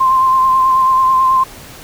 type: tone with vibrato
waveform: sine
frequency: 1046.5 Hz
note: C6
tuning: in tune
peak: -8 dBFS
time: 0-1.44 s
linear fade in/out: 10 ms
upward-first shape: sine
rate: 9.2 Hz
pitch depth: 22 cents each way
effects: pink hiss -35 dBFS RMS until 1.83 s